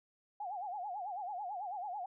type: tone with vibrato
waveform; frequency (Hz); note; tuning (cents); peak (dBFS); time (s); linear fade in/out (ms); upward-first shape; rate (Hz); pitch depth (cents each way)
sine; 773; G5; -24; -38; 0.4-2.06; 5; sine; 9.1; 170
effects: none